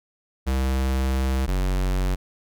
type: tone pair in turn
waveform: square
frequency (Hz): 65.8 / 46.53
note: C2 / F#1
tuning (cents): +10 / +10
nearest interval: tritone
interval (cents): 600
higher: first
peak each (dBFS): -21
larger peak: neither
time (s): 0.46-1.47 / 1.47-2.16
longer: first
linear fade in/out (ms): 20
effects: none